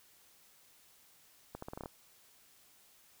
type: accelerating click train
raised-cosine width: 1 ms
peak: -28 dBFS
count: 8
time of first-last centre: 1.55-1.859 s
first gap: 74 ms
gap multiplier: 0.82
effects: white hiss -64 dBFS RMS until 3.2 s